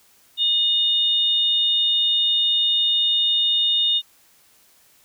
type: tone pair together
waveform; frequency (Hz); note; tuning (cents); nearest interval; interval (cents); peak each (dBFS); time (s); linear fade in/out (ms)
sine; 2902 / 3656; F#7 / A#7; -34 / -34; major third; 400; -24 / -17; 0.37-4.02; 50
effects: white hiss -56 dBFS RMS until 5.04 s